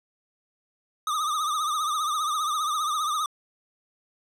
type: tone with vibrato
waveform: square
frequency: 1224 Hz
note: D#6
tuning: 29 cents flat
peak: -25 dBFS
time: 1.07-3.26 s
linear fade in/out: 2 ms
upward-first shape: triangle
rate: 15 Hz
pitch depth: 100 cents each way
effects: low-pass 12000 Hz 12 dB/octave